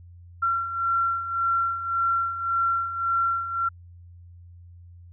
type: beating tone pair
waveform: sine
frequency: 1363 / 1364.8 Hz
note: F6 / F6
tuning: -43 / -40 cents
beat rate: 1.8 Hz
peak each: -29 / -23 dBFS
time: 0.42-3.69 s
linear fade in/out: 10 ms
effects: added 87 Hz sine -44 dBFS peak until 5.12 s